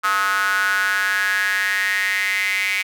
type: tone with high-pass filter sweep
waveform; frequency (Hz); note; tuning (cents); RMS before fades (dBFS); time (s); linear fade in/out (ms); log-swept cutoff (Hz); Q
square; 98; G2; 0; -20; 0.03-2.83; 20; 1300 to 2200; 7.5
effects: none